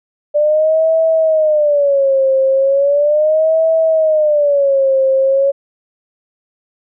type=tone with vibrato; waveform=sine; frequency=587.3 Hz; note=D5; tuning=in tune; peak=-9 dBFS; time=0.34-5.52 s; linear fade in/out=20 ms; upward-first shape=sine; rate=0.37 Hz; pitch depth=170 cents each way; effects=none